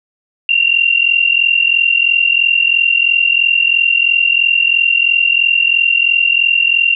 sine tone pair together, 2742 / 2785 Hz, F7 / F7, -32 / -5 cents, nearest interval unison, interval 27 cents, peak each -12 dBFS, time 0.49-6.95 s, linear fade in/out 2 ms, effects none

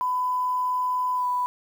sine tone with pitch glide, 1002 to 991.6 Hz, B5 to B5, +25 to +7 cents, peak -22 dBFS, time 0.01-1.46 s, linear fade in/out 0 ms, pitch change -18 cents, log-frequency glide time 1.15-1.27 s, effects 8-bit

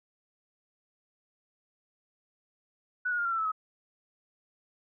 sine tone with pitch steps, 1480 / 1443.7 / 1408.3 / 1373.7 / 1340 / 1307.2 / 1275.1 Hz, F#6 / F#6 / F6 / F6 / E6 / E6 / D#6, 0 / -43 / +14 / -29 / +28 / -15 / +42 cents, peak -27 dBFS, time 3.05-3.519 s, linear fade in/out 10 ms, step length 67 ms, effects none

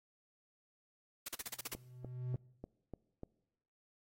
white noise bursts, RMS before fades -41 dBFS, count 8, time 1.26-1.74 s, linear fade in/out 5 ms, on 25 ms, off 40 ms
triangle tone with exponential growth, 125.3 Hz, B2, 25 cents sharp, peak -32 dBFS, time 1.44-2.36 s, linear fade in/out 2 ms, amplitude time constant 200 ms
click train, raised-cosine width 2 ms, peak -32 dBFS, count 6, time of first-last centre 1.75-3.234 s, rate 3.37 Hz
effects noise-tail reverb RT60 1.0 s tail -23 dB re dry + AAC 48 kbps

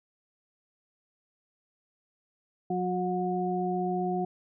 harmonic tone, 181.5 Hz, F#3, 33 cents flat, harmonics 1 / 2 / 4, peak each -31 / -31 / -31 dBFS, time 2.7-4.25 s, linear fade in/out 5 ms, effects none

